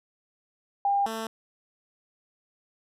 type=tone pair in turn; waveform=sine / 10% pulse; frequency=801 / 223.2 Hz; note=G5 / A3; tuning=+37 / +25 cents; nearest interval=octave + minor seventh; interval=2212 cents; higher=first; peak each=-21 / -23 dBFS; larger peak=first; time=0.85-1.06 / 1.06-1.27 s; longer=neither; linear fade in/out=2 ms; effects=resampled to 32000 Hz